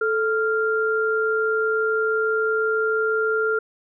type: tone pair together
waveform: sine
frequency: 438.8 / 1393 Hz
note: A4 / F6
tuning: -5 / -5 cents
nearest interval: octave + minor sixth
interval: 2000 cents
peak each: -21 / -22 dBFS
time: 0.01-3.59 s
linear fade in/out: 5 ms
effects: none